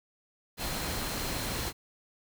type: tone in noise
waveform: sine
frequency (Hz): 4150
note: C8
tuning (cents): -15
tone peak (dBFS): -44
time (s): 0.57-1.73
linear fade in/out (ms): 50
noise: pink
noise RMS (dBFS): -34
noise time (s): 0.57-1.73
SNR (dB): -13
effects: none